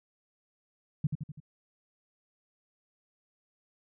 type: tone with echo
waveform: sine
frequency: 150 Hz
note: D3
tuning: 37 cents sharp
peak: -23 dBFS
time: 1.04-1.07 s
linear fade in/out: 5 ms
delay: 83 ms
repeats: 4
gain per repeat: -5 dB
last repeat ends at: 1.402 s
effects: none